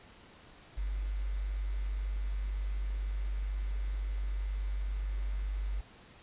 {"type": "tone with quantisation", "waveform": "sine", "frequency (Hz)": 49, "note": "G1", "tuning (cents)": 0, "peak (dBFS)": -31, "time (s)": [0.77, 5.81], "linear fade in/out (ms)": 10, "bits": 9, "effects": ["pink hiss -56 dBFS RMS until 6.22 s", "resampled to 8000 Hz"]}